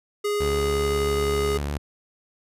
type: tone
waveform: square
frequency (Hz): 413.4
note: G#4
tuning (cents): -8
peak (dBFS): -23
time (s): 0.24-1.58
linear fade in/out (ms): 10
type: tone with vibrato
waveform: sawtooth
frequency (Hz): 72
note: D2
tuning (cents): -34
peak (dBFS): -22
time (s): 0.4-1.78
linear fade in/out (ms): 10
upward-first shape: square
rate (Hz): 7.8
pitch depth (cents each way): 17
effects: resampled to 32000 Hz